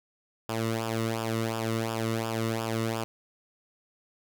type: tone with flanger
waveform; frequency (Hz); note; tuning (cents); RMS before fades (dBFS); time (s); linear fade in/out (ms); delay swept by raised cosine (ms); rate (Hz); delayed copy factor
sawtooth; 113; A2; +47; -30; 0.49-3.04; 0; 0.48 to 1.26; 2.8; -0.75
effects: none